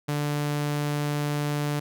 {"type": "tone", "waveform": "sawtooth", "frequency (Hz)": 146.83, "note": "D3", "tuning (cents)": 0, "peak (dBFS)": -21, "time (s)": [0.08, 1.8], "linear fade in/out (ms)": 10, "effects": []}